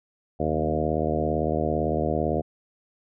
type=harmonic tone with a mistuned harmonic; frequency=77.78 Hz; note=D#2; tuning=in tune; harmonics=1 / 2 / 3 / 4 / 5 / 6 / 7 / 8 / 9; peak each=-31 / -31 / -31 / -31 / -31 / -31 / -31 / -31 / -31 dBFS; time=0.39-2.42 s; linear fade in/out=20 ms; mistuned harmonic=2; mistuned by=-19 cents; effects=none